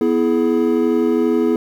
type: chord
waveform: triangle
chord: E major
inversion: second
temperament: equal with one note detuned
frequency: 246.9 / 329.6 / 421.8 Hz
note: B3 / E4 / G#4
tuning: 0 / 0 / +27 cents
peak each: -16 dBFS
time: 0.01-1.56 s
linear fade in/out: 2 ms
effects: 8-bit